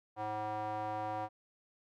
square tone with band-pass filter, 106.9 Hz, A2, 49 cents flat, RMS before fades -38 dBFS, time 0.16-1.29 s, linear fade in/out 50 ms, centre 810 Hz, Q 3.5, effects none

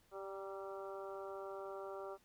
harmonic tone with a mistuned harmonic, 195.1 Hz, G3, 8 cents flat, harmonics 2 / 3 / 4 / 5 / 6 / 7, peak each -47 / -49 / -53 / -57 / -54 / -56 dBFS, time 0.11-2.18 s, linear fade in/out 50 ms, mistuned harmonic 5, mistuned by -47 cents, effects pink hiss -72 dBFS RMS until 2.24 s

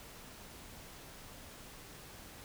silence, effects pink hiss -52 dBFS RMS until 2.44 s

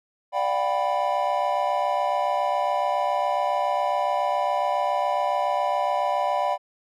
triangle chord, G dominant seventh, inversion second, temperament equal with one note detuned, 587.3 / 716.8 / 784 / 987.8 Hz, D5 / F5 / G5 / B5, 0 / +45 / 0 / 0 cents, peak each -25 dBFS, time 0.32-6.58 s, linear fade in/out 50 ms, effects none

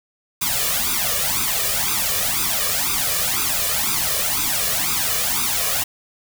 white noise with flanger, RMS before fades -21 dBFS, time 0.41-5.84 s, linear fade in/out 10 ms, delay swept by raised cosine 0.81 to 1.74 ms, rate 2 Hz, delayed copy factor +0.9, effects none

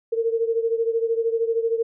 sine beating tone pair, 454 / 467 Hz, A#4 / A#4, -46 / +3 cents, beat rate 13 Hz, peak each -21 / -25 dBFS, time 0.12-1.83 s, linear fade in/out 10 ms, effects none

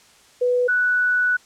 sine tone pair in turn, 493.9 / 1480 Hz, B4 / F#6, 0 / 0 cents, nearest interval octave + perfect fifth, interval 1900 cents, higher second, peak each -16 dBFS, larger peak neither, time 0.41-0.68 / 0.68-1.37 s, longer second, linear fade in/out 10 ms, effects white hiss -52 dBFS RMS until 1.45 s + low-pass 8000 Hz 12 dB/octave

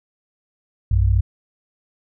sine tone pair together, 60.72 / 95.7 Hz, B1 / G2, -29 / -41 cents, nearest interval minor sixth, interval 788 cents, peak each -16 dBFS, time 0.91-1.21 s, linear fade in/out 5 ms, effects none

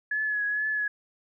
sine tone with vibrato, 1697 Hz, G#6, 37 cents sharp, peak -25 dBFS, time 0.11-0.88 s, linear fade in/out 5 ms, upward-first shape triangle, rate 2.2 Hz, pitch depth 37 cents each way, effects none

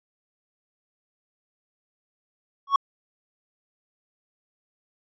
triangle tone with exponential growth, 1108.7 Hz, C#6, in tune, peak -9 dBFS, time 2.67-2.76 s, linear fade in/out 5 ms, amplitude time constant 19 ms, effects resampled to 16000 Hz

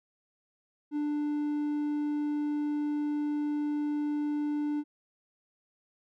triangle tone, 295.6 Hz, D4, 11 cents sharp, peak -26 dBFS, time 0.91-4.84 s, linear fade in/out 50 ms, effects none

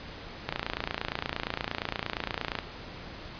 click train, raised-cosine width 0.3 ms, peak -13 dBFS, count 61, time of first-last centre 0.49-2.588 s, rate 28.6 Hz, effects pink hiss -43 dBFS RMS until 3.39 s + resampled to 11025 Hz

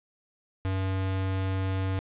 square tone, 95.2 Hz, F#2, 50 cents sharp, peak -27 dBFS, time 0.65-1.99 s, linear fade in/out 0 ms, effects resampled to 8000 Hz + 9-bit

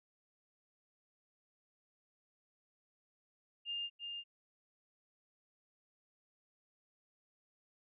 sine tone with echo, 2811 Hz, F7, 11 cents sharp, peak -37 dBFS, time 3.65-3.9 s, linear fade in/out 50 ms, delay 340 ms, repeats 1, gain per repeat -4 dB, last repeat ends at 4.24 s, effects none

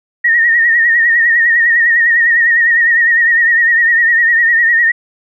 sine tone with vibrato, 1864.7 Hz, A#6, in tune, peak -7 dBFS, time 0.24-4.92 s, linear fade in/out 10 ms, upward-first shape triangle, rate 9.9 Hz, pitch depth 73 cents each way, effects none

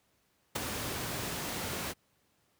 pink noise with ADSR envelope, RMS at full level -29 dBFS, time 0.55-1.94 s, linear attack 12 ms, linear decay 8 ms, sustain -7 dB, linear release 38 ms, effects pink hiss -72 dBFS RMS until 2.59 s + high-pass 80 Hz 12 dB/octave

